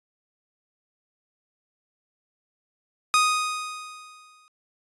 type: tone with exponential decay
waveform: sawtooth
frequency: 1244.5 Hz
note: D#6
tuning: in tune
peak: -12 dBFS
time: 3.14-4.48 s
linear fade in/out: 0 ms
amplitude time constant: 290 ms
effects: resampled to 24000 Hz